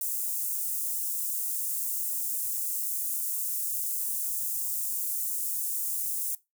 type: high-pass noise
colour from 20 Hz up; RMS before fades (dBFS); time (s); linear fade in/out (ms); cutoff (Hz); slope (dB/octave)
white; -31; 0.01-6.35; 2; 7800; 24
effects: noise-tail reverb RT60 0.2 s tail -19 dB re dry